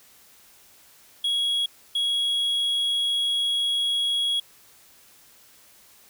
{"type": "tone pair in turn", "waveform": "triangle", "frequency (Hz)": [3322, 3322], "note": ["G#7", "G#7"], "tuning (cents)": [0, 0], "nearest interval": "unison", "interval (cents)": 0, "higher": "neither", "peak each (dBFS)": -20, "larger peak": "neither", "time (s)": [[1.24, 1.66], [1.95, 4.4]], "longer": "second", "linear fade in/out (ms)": 5, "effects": ["white hiss -54 dBFS RMS until 6.09 s"]}